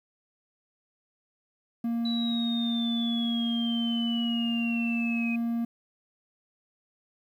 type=tone; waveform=triangle; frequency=233.1 Hz; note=A#3; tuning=in tune; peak=-24 dBFS; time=1.84-5.65 s; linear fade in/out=5 ms
type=exponential sweep; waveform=sine; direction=down; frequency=3951 to 2504 Hz; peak=-32 dBFS; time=2.05-5.36 s; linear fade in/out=5 ms
effects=10-bit